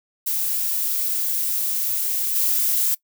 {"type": "noise with level steps", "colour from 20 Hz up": "violet", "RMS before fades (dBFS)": [-23, -20], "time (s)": [0.26, 2.95], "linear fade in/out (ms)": 10, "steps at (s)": 2.35, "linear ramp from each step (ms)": 10, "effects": ["noise-tail reverb RT60 0.1 s tail -22 dB re dry"]}